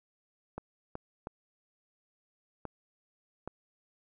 clicks, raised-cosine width 1 ms, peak -24 dBFS, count 5, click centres 0.58 / 0.954 / 1.271 / 2.653 / 3.476 s, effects none

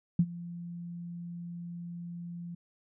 sine tone with ADSR envelope, 172.4 Hz, F3, 22 cents flat, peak -18 dBFS, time 0.19-2.55 s, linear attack 4 ms, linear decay 56 ms, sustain -20 dB, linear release 7 ms, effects none

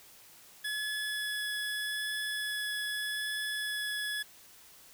25% pulse tone with vibrato, 1701 Hz, G#6, 41 cents sharp, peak -29 dBFS, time 0.64-4.23 s, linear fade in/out 10 ms, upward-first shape sine, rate 0.82 Hz, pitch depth 8 cents each way, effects white hiss -56 dBFS RMS until 4.93 s

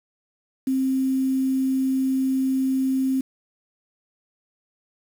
sine tone with quantisation, 264 Hz, C4, 16 cents sharp, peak -19 dBFS, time 0.67-3.21 s, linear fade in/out 5 ms, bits 7, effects none

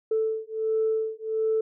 sine beating tone pair, 440 / 441.4 Hz, A4 / A4, 0 / +5 cents, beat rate 1.4 Hz, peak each -26 dBFS, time 0.11-1.61 s, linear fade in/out 5 ms, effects tanh soft clip ceiling -16 dBFS

